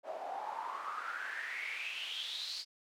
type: noise with band-pass filter sweep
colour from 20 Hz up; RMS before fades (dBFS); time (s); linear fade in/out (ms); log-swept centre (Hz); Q
pink; -41; 0.03-2.65; 50; 610 to 4700; 7.6
effects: high-pass 400 Hz 12 dB/octave